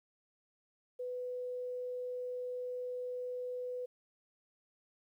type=tone; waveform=sine; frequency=497.9 Hz; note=B4; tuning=14 cents sharp; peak=-37 dBFS; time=0.99-3.86 s; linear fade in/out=10 ms; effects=12-bit